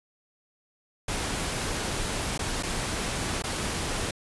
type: noise with dropouts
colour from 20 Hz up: pink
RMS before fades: -30 dBFS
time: 1.08-4.11 s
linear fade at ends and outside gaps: 5 ms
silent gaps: 2.378-2.391 / 2.627-2.632 / 3.423-3.438 s
effects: resampled to 24000 Hz